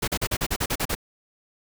pink noise bursts, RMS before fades -25 dBFS, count 10, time 0.02-0.951 s, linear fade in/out 10 ms, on 58 ms, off 39 ms, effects none

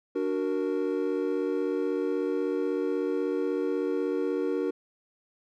triangle chord, D augmented, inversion none, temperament equal, 293.7 / 370 / 466.2 Hz, D4 / F#4 / A#4, 0 / 0 / 0 cents, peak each -29 / -28 / -28 dBFS, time 0.15-4.71 s, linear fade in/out 10 ms, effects none

